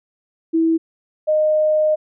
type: tone pair in turn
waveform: sine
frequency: 326.2 / 615.8 Hz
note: E4 / D#5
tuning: -18 / -18 cents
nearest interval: major seventh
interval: 1100 cents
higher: second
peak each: -13 dBFS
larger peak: neither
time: 0.53-0.78 / 1.27-1.96 s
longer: second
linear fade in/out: 20 ms
effects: none